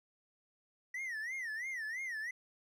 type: tone with vibrato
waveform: triangle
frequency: 1920 Hz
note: B6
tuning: 49 cents flat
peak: -36 dBFS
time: 0.94-2.31 s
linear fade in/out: 5 ms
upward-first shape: sine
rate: 3 Hz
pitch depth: 190 cents each way
effects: none